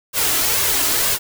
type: noise with flanger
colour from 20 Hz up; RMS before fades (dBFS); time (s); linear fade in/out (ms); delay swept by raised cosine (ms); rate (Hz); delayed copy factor
white; -18; 0.13-1.19; 50; 1.8 to 3; 2.1; +0.5
effects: none